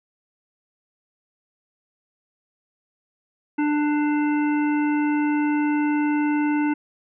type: harmonic tone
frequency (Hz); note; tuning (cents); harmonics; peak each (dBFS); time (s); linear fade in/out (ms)
296.7; D4; +18; 1 / 3 / 5 / 7 / 9; -19 / -29 / -33 / -36 / -38; 3.58-6.74; 10
effects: none